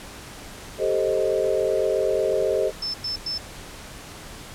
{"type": "chord", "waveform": "sine", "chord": "A half-diminished seventh", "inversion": "third", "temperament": "equal with one note detuned", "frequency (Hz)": [392, 440, 525.7, 622.3], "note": ["G4", "A4", "C5", "Eb5"], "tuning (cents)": [0, 0, 8, 0], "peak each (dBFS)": -25, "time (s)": [0.78, 2.72], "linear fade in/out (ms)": 50}
{"type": "tone bursts", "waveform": "sine", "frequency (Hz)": 5274, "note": "E8", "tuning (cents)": 0, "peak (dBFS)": -25, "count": 3, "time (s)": [2.82, 3.38], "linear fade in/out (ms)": 5, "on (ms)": 120, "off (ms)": 100}
{"effects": ["pink hiss -40 dBFS RMS until 4.54 s", "low-pass 11000 Hz 12 dB/octave"]}